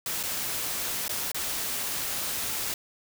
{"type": "noise with dropouts", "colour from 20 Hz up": "white", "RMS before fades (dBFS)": -31, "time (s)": [0.06, 2.74], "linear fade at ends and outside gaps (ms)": 2, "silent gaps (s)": [[0.23, 0.235], [1.081, 1.093], [1.317, 1.345]], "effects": []}